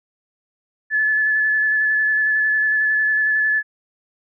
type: tone with vibrato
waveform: sine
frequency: 1727 Hz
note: A6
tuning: 33 cents flat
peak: -15 dBFS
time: 0.9-3.63 s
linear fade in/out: 50 ms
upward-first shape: square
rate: 11 Hz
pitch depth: 12 cents each way
effects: none